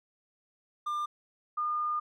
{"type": "tone pair in turn", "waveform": ["triangle", "sine"], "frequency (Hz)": [1199, 1214.3], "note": ["D6", "D#6"], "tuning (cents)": [36, -43], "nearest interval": "unison", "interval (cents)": 21, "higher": "second", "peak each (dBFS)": -28, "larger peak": "neither", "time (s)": [[0.86, 1.06], [1.57, 2]], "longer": "second", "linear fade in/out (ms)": 10, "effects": []}